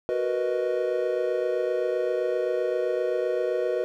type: chord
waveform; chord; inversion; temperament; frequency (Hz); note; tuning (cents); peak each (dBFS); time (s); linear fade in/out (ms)
triangle; B major seventh; second; equal; 370 / 466.2 / 493.9 / 622.3; F#4 / A#4 / B4 / D#5; 0 / 0 / 0 / 0; -27 / -30 / -25 / -28; 0.09-3.84; 0
effects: none